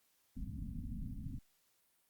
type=low-pass noise; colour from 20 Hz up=pink; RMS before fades=-43 dBFS; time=0.36-1.39 s; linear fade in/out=10 ms; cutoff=270 Hz; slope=96 dB/octave; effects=white hiss -75 dBFS RMS until 2.09 s + Opus 48 kbps